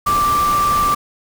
sine tone in noise, 1174.7 Hz, D6, in tune, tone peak -13 dBFS, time 0.06-0.95 s, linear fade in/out 10 ms, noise pink, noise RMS -25 dBFS, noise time 0.06-0.95 s, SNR +9 dB, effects none

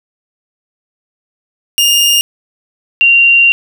sawtooth / sine tone pair in turn, 2824 / 2766 Hz, F7 / F7, +19 / -17 cents, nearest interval unison, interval 36 cents, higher first, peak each -4 dBFS, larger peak neither, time 1.78-2.21 / 3.01-3.52 s, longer second, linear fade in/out 0 ms, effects none

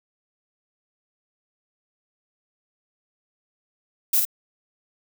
violet noise with echo, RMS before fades -19 dBFS, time 4.13-4.2 s, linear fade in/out 5 ms, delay 52 ms, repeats 1, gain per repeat -4 dB, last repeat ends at 4.252 s, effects none

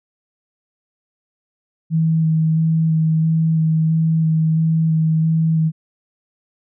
sine tone with vibrato, 160.3 Hz, E3, 48 cents flat, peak -13 dBFS, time 1.9-5.72 s, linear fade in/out 50 ms, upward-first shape square, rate 1.5 Hz, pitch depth 11 cents each way, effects none

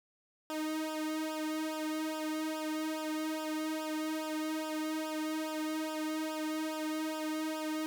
sawtooth tone with flanger, 311.8 Hz, D#4, 4 cents sharp, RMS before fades -36 dBFS, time 0.5-7.86 s, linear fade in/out 0 ms, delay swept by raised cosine 0.47 to 2.07 ms, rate 2.4 Hz, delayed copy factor -1, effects none

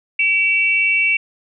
sine tone pair together, 2299 / 2700 Hz, D7 / E7, -37 / +41 cents, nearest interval minor third, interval 278 cents, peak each -16 dBFS, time 0.19-1.17 s, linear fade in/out 5 ms, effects none

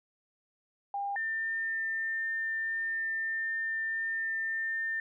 sine tone pair in turn, 802 / 1800.4 Hz, G5 / A6, +39 / +39 cents, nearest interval octave + major second, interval 1400 cents, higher second, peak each -31 / -30 dBFS, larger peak second, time 0.94-1.16 / 1.16-5 s, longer second, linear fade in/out 2 ms, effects none

